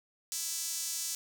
sawtooth tone with high-pass filter, 331.8 Hz, E4, 11 cents sharp, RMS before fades -36 dBFS, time 0.32-1.15 s, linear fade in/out 0 ms, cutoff 6400 Hz, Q 1.6, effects none

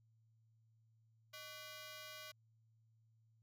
10% pulse ring-modulated tone, 880 Hz, A5, in tune, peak -39 dBFS, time 1.33-2.32 s, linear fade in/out 10 ms, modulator 260 Hz, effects added 112 Hz sine -70 dBFS peak until 3.42 s

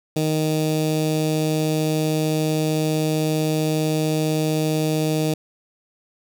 15% pulse tone with notch filter, 155.56 Hz, D#3, in tune, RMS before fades -21 dBFS, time 0.16-5.34 s, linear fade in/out 5 ms, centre 1500 Hz, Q 0.71, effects none

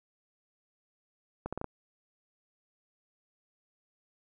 accelerating click train, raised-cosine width 1 ms, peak -21 dBFS, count 5, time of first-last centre 1.46-1.643 s, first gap 66 ms, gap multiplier 0.76, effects none

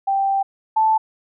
sine tone pair in turn, 784 / 877.8 Hz, G5 / A5, 0 / -4 cents, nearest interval major second, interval 196 cents, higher second, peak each -16 / -13 dBFS, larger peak second, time 0.07-0.43 / 0.76-0.98 s, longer first, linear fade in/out 10 ms, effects none

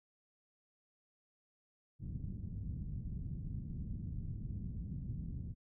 white low-pass noise, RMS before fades -42 dBFS, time 1.99-5.55 s, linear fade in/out 50 ms, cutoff 170 Hz, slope 24 dB/octave, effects none

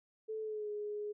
sine tone with pitch glide, 437.1 to 417.4 Hz, A4 to G#4, -11 to +9 cents, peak -37 dBFS, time 0.28-1.13 s, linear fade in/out 20 ms, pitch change -80 cents, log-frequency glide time 0.41-0.7 s, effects none

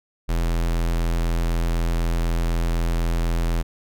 square tone, 42.01 Hz, E1, 34 cents sharp, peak -20 dBFS, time 0.28-3.63 s, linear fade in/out 20 ms, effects none

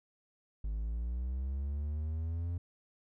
triangle linear sweep, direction up, 51 to 87.6 Hz, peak -31 dBFS, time 0.64-2.58 s, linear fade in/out 5 ms, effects none

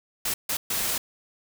white noise bursts at uneven times, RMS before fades -27 dBFS, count 3, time 0.25-0.34 / 0.49-0.57 / 0.7-0.98 s, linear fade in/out 5 ms, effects none

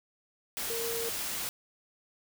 sine tone in noise, 461.7 Hz, A#4, 17 cents flat, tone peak -34 dBFS, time 0.7-1.09 s, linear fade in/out 0 ms, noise white, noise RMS -35 dBFS, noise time 0.57-1.49 s, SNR -2 dB, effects none

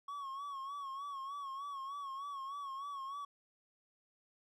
triangle tone with vibrato, 1108.7 Hz, C#6, in tune, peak -39 dBFS, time 0.08-3.25 s, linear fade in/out 5 ms, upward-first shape sine, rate 3.3 Hz, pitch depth 66 cents each way, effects none

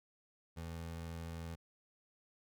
25% pulse tone, 83 Hz, E2, 12 cents sharp, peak -39 dBFS, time 0.56-1.56 s, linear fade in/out 20 ms, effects none

